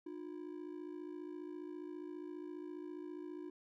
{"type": "ring-modulated tone", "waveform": "triangle", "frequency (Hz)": 329.6, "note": "E4", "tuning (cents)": 0, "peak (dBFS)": -39, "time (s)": [0.06, 3.5], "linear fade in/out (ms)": 5, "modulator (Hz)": 27.4, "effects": []}